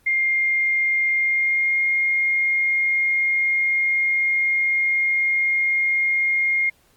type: tone with pitch glide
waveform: sine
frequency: 2116 to 2132 Hz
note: C7 to C7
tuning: +19 to +32 cents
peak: -17 dBFS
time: 0.06-6.7 s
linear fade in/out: 10 ms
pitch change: +13 cents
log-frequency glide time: 1.15-1.8 s
effects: pink hiss -59 dBFS RMS until 6.96 s + Opus 32 kbps